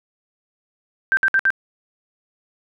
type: tone bursts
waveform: sine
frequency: 1568 Hz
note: G6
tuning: in tune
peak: -13 dBFS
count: 4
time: 1.12-1.504 s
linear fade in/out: 0 ms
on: 51 ms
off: 60 ms
effects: none